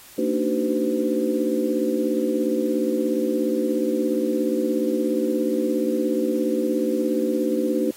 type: tone cluster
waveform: sine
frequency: 228.3 / 291.2 / 308.2 / 378.5 / 507 Hz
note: A#3 / D4 / D#4 / F#4 / B4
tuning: -36 / -15 / -16 / +39 / +45 cents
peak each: -26 dBFS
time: 0.18-7.91 s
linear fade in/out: 5 ms
effects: white hiss -46 dBFS RMS until 7.96 s + AAC 48 kbps